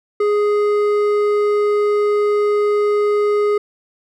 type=tone with hard clipping; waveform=sine; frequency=415.3 Hz; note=G#4; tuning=in tune; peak=-15 dBFS; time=0.2-3.58 s; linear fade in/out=5 ms; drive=8 dB; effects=none